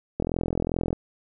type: click train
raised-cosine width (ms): 2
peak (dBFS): -12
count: 32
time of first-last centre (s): 0.2-0.929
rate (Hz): 42.5
effects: none